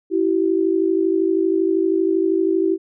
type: tone pair together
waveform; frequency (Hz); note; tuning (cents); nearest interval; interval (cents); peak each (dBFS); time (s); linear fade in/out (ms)
sine; 329.6 / 382.3; E4 / G4; 0 / -43; minor third; 257; -18; 0.1-2.78; 50
effects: none